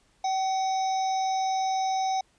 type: harmonic tone with a mistuned harmonic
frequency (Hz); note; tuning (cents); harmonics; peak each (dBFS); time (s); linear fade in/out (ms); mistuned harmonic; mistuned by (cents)
762; G5; -49; 1 / 3 / 5 / 7 / 8; -24 / -43 / -41 / -42 / -42; 0.24-2.21; 5; 3; -34
effects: pink hiss -65 dBFS RMS until 2.38 s + resampled to 22050 Hz